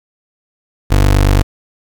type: tone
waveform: 25% pulse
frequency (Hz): 49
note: G1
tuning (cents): 0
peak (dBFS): -4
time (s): 0.9-1.43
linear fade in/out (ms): 20
effects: 7-bit